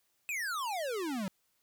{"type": "exponential sweep", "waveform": "square", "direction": "down", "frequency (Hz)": [2600, 181.1], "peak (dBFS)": -34, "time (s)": [0.29, 1.28], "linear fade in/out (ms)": 0, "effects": ["white hiss -75 dBFS RMS until 1.62 s"]}